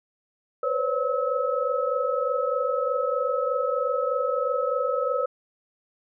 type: tone cluster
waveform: sine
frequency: 496.8 / 520 / 565 / 1292 Hz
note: B4 / C5 / C#5 / E6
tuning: +10 / -11 / +33 / -35 cents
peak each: -28 dBFS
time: 0.63-5.26 s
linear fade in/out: 5 ms
effects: none